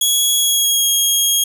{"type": "tone with pitch glide", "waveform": "15% pulse", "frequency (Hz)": [3341, 3270], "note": ["G#7", "G#7"], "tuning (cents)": [10, -28], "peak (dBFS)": -6, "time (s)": [0.01, 1.44], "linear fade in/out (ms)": 5, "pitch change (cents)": -38, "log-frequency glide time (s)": [0.37, 0.9], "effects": []}